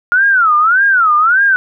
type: tone with vibrato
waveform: sine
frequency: 1396.9 Hz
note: F6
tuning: in tune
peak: -7 dBFS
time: 0.12-1.56 s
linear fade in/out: 0 ms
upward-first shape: sine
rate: 1.7 Hz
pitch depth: 260 cents each way
effects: none